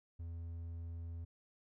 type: tone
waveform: triangle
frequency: 83.9 Hz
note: E2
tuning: 31 cents sharp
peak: -40 dBFS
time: 0.19-1.25 s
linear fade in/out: 10 ms
effects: none